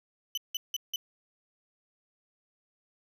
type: tone bursts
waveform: 35% pulse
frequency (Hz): 3000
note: F#7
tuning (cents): +23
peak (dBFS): -28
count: 4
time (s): 0.35-0.96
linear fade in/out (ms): 2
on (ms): 25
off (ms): 170
effects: none